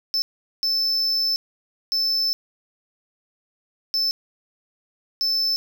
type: tone bursts at uneven times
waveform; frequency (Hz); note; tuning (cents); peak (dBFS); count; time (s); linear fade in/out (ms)
triangle; 5274; E8; 0; -18; 5; 0.14-0.22 / 0.63-1.36 / 1.92-2.33 / 3.94-4.11 / 5.21-5.56; 0
effects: 8-bit